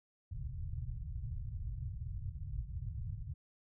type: low-pass noise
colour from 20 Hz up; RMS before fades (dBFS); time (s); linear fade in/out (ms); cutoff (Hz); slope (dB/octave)
white; -41; 0.31-3.34; 10; 130; 48
effects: none